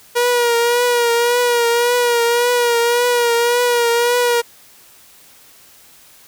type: tone with vibrato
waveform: sawtooth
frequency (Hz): 478.2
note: A#4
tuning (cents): +44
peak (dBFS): -9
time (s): 0.15-4.42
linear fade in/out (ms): 20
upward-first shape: triangle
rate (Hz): 1.8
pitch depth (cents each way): 46
effects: white hiss -46 dBFS RMS until 6.27 s